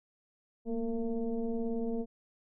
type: tone with frequency modulation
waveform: sine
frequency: 233.1 Hz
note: A#3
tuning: in tune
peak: -30 dBFS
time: 0.65-2.06 s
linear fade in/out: 50 ms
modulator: 224 Hz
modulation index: 1.2
effects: none